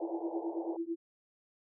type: band-pass noise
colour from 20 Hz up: pink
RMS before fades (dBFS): -43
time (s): 0-0.77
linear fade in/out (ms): 5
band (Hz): 370 to 910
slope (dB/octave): 96
type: tone with tremolo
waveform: sine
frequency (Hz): 334.2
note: E4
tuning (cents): +24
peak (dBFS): -30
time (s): 0.01-0.96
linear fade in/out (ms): 20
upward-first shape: triangle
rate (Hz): 9.1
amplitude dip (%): 100
effects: none